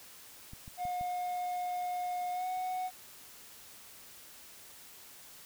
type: clicks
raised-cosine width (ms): 5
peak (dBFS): -35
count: 4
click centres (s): 0.534 / 0.679 / 0.853 / 1.011
type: tone with pitch glide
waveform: triangle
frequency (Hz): 719 to 738.4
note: F#5 to F#5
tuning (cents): -50 to -4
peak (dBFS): -31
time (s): 0.77-2.91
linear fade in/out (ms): 50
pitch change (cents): +46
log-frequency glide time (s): 2.32-2.46
effects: white hiss -53 dBFS RMS until 5.45 s

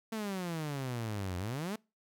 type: exponential two-way sweep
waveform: sawtooth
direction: down then up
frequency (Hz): 226.7 to 87.31 to 226.7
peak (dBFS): -31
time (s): 0.12-1.76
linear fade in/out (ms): 5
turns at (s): 1.38
effects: noise-tail reverb RT60 0.3 s tail -26 dB re dry

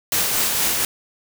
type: noise with tremolo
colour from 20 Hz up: white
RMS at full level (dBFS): -19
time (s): 0.12-0.85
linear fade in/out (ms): 2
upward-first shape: sine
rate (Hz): 4.3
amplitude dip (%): 30
effects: none

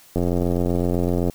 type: click train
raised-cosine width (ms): 2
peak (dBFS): -9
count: 101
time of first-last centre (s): 0.16-1.298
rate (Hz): 87.9
effects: white hiss -50 dBFS RMS until 1.34 s

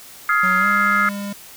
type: chord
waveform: sine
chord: F minor seventh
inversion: third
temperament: just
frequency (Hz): 1257.2 / 1396.9 / 1676.3 / 2095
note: Eb6 / F6 / Ab6 / C7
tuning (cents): +18 / 0 / +16 / +2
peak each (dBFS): -18 / -19 / -22 / -22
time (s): 0.29-1.09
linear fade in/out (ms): 2
type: tone with pitch glide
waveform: square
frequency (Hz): 186.1 to 201.8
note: F#3 to G#3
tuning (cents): +10 to -49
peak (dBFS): -26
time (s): 0.43-1.33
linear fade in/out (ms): 5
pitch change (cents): +141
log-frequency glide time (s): 0.58-0.67
effects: white hiss -41 dBFS RMS until 1.56 s

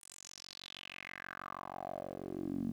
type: tone with band-pass filter sweep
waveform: 10% pulse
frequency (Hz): 46.25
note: F#1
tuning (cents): 0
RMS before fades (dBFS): -44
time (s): 0.01-2.72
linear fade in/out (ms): 10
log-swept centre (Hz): 9200 to 220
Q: 4.5
effects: 11-bit

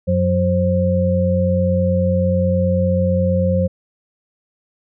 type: tone cluster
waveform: sine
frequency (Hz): 92.1 / 181.4 / 529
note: F#2 / F#3 / C5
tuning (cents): -7 / -34 / +19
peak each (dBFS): -18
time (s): 0.07-3.68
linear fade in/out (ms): 20
effects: none

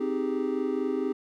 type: chord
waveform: triangle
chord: Ab major seventh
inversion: first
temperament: equal with one note detuned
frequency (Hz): 261.6 / 311.1 / 390.9 / 415.3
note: C4 / Eb4 / G4 / Ab4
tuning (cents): 0 / 0 / -5 / 0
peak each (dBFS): -29 / -31 / -28 / -31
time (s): 0-1.13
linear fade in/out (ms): 10
effects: none

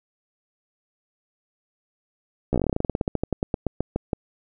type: slowing click train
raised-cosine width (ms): 2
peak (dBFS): -9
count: 26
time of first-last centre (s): 2.53-4.132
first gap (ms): 14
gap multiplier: 1.11
effects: none

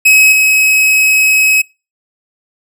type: tone with level steps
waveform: 45% pulse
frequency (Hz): 2555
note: D#7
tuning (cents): +45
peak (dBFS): -4 / -7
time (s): 0.05-1.62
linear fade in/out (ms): 10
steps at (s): 0.32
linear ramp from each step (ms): 5
effects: noise-tail reverb RT60 0.3 s tail -26 dB re dry

